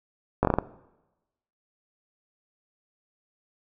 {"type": "slowing click train", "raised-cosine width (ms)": 1, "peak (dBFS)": -7, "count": 6, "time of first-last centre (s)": [0.43, 0.586], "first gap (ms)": 19, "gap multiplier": 1.25, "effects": ["noise-tail reverb RT60 1.0 s tail -19 dB re dry"]}